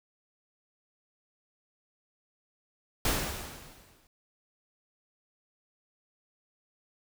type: noise with exponential decay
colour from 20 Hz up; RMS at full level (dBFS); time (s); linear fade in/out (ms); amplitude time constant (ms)
pink; -26; 3.05-4.07; 2; 220
effects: none